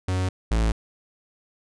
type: tone pair in turn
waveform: 45% pulse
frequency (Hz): 92.5 / 55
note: F#2 / A1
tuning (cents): 0 / 0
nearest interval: major sixth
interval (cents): 900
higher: first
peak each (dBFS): -22 / -19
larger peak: second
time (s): 0.08-0.29 / 0.51-0.72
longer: neither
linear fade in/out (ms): 5
effects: resampled to 22050 Hz